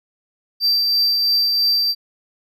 triangle tone with tremolo, 4685 Hz, D8, 5 cents flat, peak -12 dBFS, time 0.6-1.95 s, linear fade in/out 50 ms, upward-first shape triangle, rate 3 Hz, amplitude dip 30%, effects none

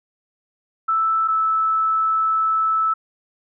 sine tone pair in turn, 1318.5 / 1310.1 Hz, E6 / E6, 0 / -11 cents, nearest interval unison, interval 11 cents, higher first, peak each -16 dBFS, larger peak neither, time 0.88-1.28 / 1.28-2.94 s, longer second, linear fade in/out 10 ms, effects none

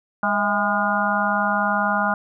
harmonic tone with a mistuned harmonic, 204.3 Hz, G#3, 28 cents flat, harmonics 1 / 3 / 4 / 5 / 6 / 7, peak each -26 / -27 / -24 / -27 / -26 / -23 dBFS, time 0.23-2.14 s, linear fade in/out 2 ms, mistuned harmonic 3, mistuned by +72 cents, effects none

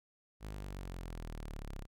sawtooth exponential sweep, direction down, 53.4 to 32.71 Hz, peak -38 dBFS, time 0.4-1.87 s, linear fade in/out 50 ms, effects none

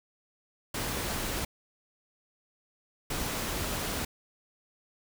pink noise bursts at uneven times, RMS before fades -33 dBFS, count 2, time 0.74-1.45 / 3.1-4.05 s, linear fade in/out 5 ms, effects none

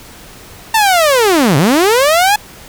sawtooth linear two-way sweep, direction down then up, 909 to 127.4 to 855 Hz, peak -4 dBFS, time 0.74-2.36 s, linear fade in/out 5 ms, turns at 1.57 s, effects pink hiss -36 dBFS RMS until 2.68 s

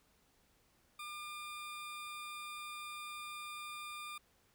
20% pulse tone, 1202 Hz, D6, 40 cents sharp, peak -39 dBFS, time 0.99-4.18 s, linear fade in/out 5 ms, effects pink hiss -72 dBFS RMS until 4.54 s

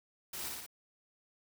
white noise with echo, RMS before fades -42 dBFS, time 0.33-0.49 s, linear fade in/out 5 ms, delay 58 ms, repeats 3, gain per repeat -2 dB, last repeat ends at 0.664 s, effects none

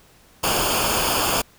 pink noise with comb filter, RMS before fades -21 dBFS, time 0.43-1.42 s, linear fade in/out 10 ms, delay 0.51 ms, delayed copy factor -0.7, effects pink hiss -53 dBFS RMS until 1.58 s

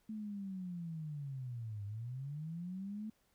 sine linear two-way sweep, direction down then up, 220 to 99.5 to 220 Hz, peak -40 dBFS, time 0.09-3.1 s, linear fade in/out 5 ms, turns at 1.85 s, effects pink hiss -75 dBFS RMS until 3.34 s

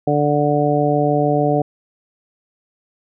harmonic tone, 146.83 Hz, D3, in tune, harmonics 1 / 2 / 3 / 4 / 5, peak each -20 / -20 / -20 / -20 / -20 dBFS, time 0.07-1.62 s, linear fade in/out 5 ms, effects none

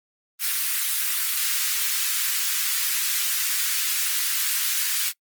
white high-pass noise, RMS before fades -24 dBFS, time 0.39-5.13 s, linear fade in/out 50 ms, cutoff 1400 Hz, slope 24 dB/octave, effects noise-tail reverb RT60 0.1 s tail -23 dB re dry + Opus 24 kbps

